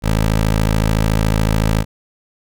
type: tone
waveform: 15% pulse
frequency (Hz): 53.8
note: A1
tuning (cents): -38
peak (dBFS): -7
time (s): 0.02-1.85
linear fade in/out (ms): 50
effects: none